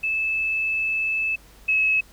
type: tone pair in turn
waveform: sine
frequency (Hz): 2618 / 2580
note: E7 / E7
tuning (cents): -13 / -38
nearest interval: unison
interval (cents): 25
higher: first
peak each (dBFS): -21 / -17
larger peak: second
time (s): 0.03-1.36 / 1.68-2.01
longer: first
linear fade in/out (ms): 10
effects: added 50 Hz sine -51 dBFS peak until 2.12 s + pink hiss -52 dBFS RMS until 2.12 s